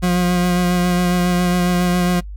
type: tone with vibrato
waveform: 40% pulse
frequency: 178.1 Hz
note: F3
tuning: 34 cents sharp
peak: -13 dBFS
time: 0.02-2.21 s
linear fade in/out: 20 ms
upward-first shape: sine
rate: 7.3 Hz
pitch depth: 18 cents each way
effects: noise-tail reverb RT60 0.1 s tail -22 dB re dry + added 50 Hz sine -28 dBFS peak until 2.36 s